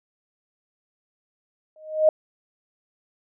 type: tone with exponential growth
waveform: sine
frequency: 622.3 Hz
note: D#5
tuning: in tune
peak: -10 dBFS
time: 1.76-2.09 s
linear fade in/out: 2 ms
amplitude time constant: 71 ms
effects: none